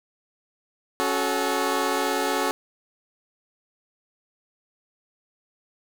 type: chord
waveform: 15% pulse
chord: F# minor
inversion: second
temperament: equal with one note detuned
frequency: 277.2 / 370 / 433.7 Hz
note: C#4 / F#4 / A4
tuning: 0 / 0 / -25 cents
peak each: -21 / -21 / -20 dBFS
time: 1-2.51 s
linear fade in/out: 0 ms
effects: 7-bit